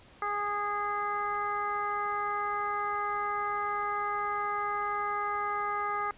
harmonic tone, 411.7 Hz, G#4, 15 cents flat, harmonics 1 / 2 / 3 / 4 / 5, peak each -40 / -35 / -31 / -41 / -41 dBFS, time 0.22-6.11 s, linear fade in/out 2 ms, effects pink hiss -56 dBFS RMS until 6.17 s + resampled to 8000 Hz

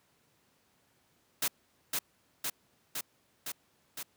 white noise with echo, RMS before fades -30 dBFS, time 1.42-1.48 s, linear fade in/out 5 ms, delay 510 ms, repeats 5, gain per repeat -2 dB, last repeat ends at 4.03 s, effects pink hiss -70 dBFS RMS until 4.16 s + high-pass 100 Hz 12 dB/octave

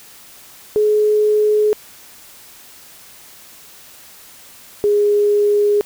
sine tone pair in turn, 423.5 / 413.1 Hz, G#4 / G#4, +34 / -9 cents, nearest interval unison, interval 43 cents, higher first, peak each -11 dBFS, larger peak neither, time 0.76-1.73 / 4.84-5.81 s, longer neither, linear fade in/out 0 ms, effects white hiss -42 dBFS RMS until 5.85 s

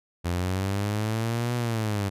sawtooth linear two-way sweep, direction up then down, 85.3 to 122.3 to 96.9 Hz, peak -21 dBFS, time 0.24-2.1 s, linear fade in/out 20 ms, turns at 1.55 s, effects resampled to 32000 Hz

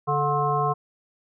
harmonic tone with a mistuned harmonic, 145.2 Hz, D3, 19 cents flat, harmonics 1 / 3 / 5 / 7 / 9, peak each -27 / -28 / -26 / -24 / -33 dBFS, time 0.07-0.74 s, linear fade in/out 20 ms, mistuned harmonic 7, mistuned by +78 cents, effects none

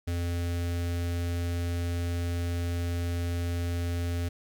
square tone with notch filter, 86.3 Hz, F2, 20 cents flat, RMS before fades -30 dBFS, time 0.07-4.29 s, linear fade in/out 10 ms, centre 990 Hz, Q 1.6, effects 11-bit

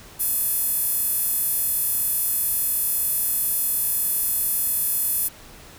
sawtooth tone with high-pass filter, 861 Hz, A5, 38 cents flat, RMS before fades -23 dBFS, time 0.19-5.29 s, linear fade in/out 20 ms, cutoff 12000 Hz, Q 2.6, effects pink hiss -45 dBFS RMS until 5.78 s

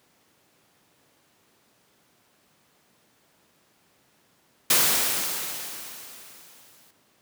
white noise with exponential decay, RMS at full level -18 dBFS, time 4.7-6.91 s, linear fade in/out 5 ms, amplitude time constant 480 ms, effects pink hiss -63 dBFS RMS until 7.21 s + high-pass 150 Hz 12 dB/octave

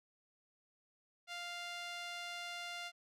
sawtooth tone with band-pass filter, 698.5 Hz, F5, in tune, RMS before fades -45 dBFS, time 1.27-2.92 s, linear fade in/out 50 ms, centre 3000 Hz, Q 0.93, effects none

